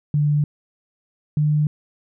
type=tone pair in turn; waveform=sine; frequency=147.6 / 150.09 Hz; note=D3 / D3; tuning=+9 / +38 cents; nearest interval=unison; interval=29 cents; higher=second; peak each=-15 dBFS; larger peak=neither; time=0.14-0.44 / 1.37-1.67 s; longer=neither; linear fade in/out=2 ms; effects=none